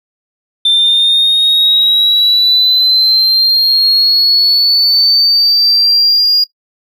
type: linear sweep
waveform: triangle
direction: up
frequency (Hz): 3560 to 4849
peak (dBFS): -4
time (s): 0.65-6.44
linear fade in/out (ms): 5
effects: noise-tail reverb RT60 0.1 s tail -21 dB re dry + tanh soft clip ceiling -3 dBFS